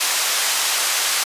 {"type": "band-pass noise", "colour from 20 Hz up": "white", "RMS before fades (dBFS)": -20, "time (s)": [0, 1.24], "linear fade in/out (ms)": 10, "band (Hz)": [720, 8700], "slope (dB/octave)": 12, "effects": ["resampled to 32000 Hz"]}